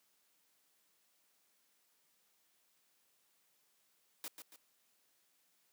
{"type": "noise with echo", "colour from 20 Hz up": "white", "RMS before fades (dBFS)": -44, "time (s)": [4.24, 4.28], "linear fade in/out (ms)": 0, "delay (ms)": 140, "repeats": 2, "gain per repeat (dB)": -7, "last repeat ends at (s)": 4.56, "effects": ["white hiss -75 dBFS RMS until 5.72 s", "high-pass 150 Hz 12 dB/octave"]}